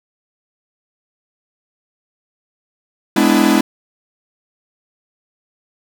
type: chord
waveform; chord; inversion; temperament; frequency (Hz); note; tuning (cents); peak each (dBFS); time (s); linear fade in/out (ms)
45% pulse; E dominant seventh; first; equal with one note detuned; 207.7 / 250.7 / 293.7 / 329.6; G#3 / B3 / D4 / E4; 0 / +26 / 0 / 0; -16; 3.16-3.61; 5
effects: none